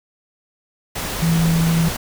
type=tone in noise; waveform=sine; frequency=165.2 Hz; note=E3; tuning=4 cents sharp; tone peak=-14 dBFS; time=1.22-1.89 s; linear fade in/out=10 ms; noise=pink; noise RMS=-25 dBFS; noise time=0.95-1.97 s; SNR=+8 dB; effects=none